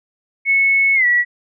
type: tone with pitch glide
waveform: sine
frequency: 2200 to 1937.5 Hz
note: C#7 to B6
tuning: -14 to -34 cents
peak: -11 dBFS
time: 0.45-1.25 s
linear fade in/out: 50 ms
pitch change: -220 cents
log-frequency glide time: 0.95-1.06 s
effects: none